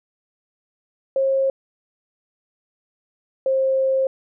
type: tone pair in turn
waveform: sine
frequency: 538 / 531.2 Hz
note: C5 / C5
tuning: +48 / +26 cents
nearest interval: unison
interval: 22 cents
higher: first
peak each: -16 dBFS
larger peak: neither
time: 1.16-1.5 / 3.46-4.07 s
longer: second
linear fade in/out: 2 ms
effects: none